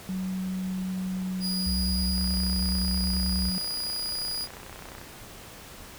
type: tone with pitch glide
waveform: sine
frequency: 187 to 185.17 Hz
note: F#3 to F#3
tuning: +19 to +2 cents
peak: -28 dBFS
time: 0.09-3.58 s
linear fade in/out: 0 ms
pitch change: -17 cents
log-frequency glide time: 0.38-2.12 s
type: tone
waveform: 40% pulse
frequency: 4893 Hz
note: D#8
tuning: 30 cents flat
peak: -28 dBFS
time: 1.4-4.48 s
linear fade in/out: 50 ms
type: tone with vibrato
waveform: sine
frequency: 66.1 Hz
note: C2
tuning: 18 cents sharp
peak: -27 dBFS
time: 1.66-3.5 s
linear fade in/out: 5 ms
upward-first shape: sine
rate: 9.4 Hz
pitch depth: 150 cents each way
type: click train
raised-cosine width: 0.5 ms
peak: -27 dBFS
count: 90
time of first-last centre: 2.18-5.014 s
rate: 31.4 Hz
effects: pink hiss -45 dBFS RMS until 5.98 s